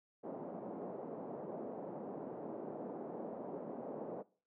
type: band-pass noise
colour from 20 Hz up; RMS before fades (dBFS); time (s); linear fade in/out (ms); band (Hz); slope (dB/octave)
white; -45; 0.23-4.23; 20; 180 to 670; 24
effects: noise-tail reverb RT60 0.4 s tail -21 dB re dry